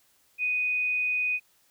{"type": "tone", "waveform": "sine", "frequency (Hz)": 2489, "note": "D#7", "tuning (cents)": 0, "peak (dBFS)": -24, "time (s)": [0.38, 1.4], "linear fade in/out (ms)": 50, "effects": ["white hiss -65 dBFS RMS until 1.7 s"]}